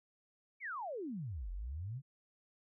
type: exponential two-way sweep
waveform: sine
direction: down then up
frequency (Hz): 2349 to 41.85 to 144.7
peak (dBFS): -39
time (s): 0.6-2.02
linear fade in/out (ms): 50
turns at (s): 1.51
effects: none